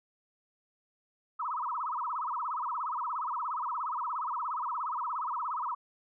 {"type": "tone with vibrato", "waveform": "sine", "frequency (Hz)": 1108.7, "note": "C#6", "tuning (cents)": 0, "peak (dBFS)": -31, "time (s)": [1.39, 5.75], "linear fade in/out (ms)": 10, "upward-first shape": "sine", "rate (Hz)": 17, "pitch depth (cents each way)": 290, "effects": []}